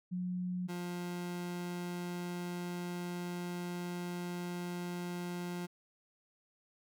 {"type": "tone pair in turn", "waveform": ["sine", "30% pulse"], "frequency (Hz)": [180.6, 176.27], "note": ["F#3", "F3"], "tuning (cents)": [-42, 16], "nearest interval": "unison", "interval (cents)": 42, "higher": "first", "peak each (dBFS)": [-34, -35], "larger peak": "first", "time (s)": [[0.11, 0.68], [0.68, 5.67]], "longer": "second", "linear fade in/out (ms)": 20, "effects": []}